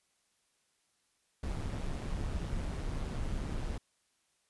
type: noise with amplitude modulation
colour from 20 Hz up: brown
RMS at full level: -34 dBFS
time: 1.43-3.78 s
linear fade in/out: 5 ms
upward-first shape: sine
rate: 141 Hz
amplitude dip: 45%
effects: white hiss -75 dBFS RMS until 4.49 s + resampled to 24000 Hz